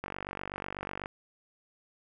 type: click train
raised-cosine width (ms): 0.5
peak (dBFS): -21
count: 50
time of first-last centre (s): 0.04-1.059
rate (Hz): 48.1
effects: none